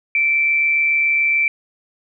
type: tone with amplitude modulation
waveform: sine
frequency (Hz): 2334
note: D7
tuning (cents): -11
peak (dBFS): -12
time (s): 0.15-1.48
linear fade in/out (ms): 2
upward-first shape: sine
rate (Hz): 147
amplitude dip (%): 35
effects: none